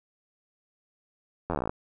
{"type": "slowing click train", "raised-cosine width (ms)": 1, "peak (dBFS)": -15, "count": 14, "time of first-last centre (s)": [1.5, 1.695], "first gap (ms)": 11, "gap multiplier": 1.05, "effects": []}